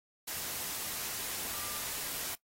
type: tone in noise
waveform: sine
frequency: 1188 Hz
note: D6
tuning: 20 cents sharp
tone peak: -48 dBFS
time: 1.53-1.8 s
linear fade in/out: 10 ms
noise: white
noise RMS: -38 dBFS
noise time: 0.27-2.35 s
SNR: -13 dB
effects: noise-tail reverb RT60 0.1 s tail -18 dB re dry + AAC 48 kbps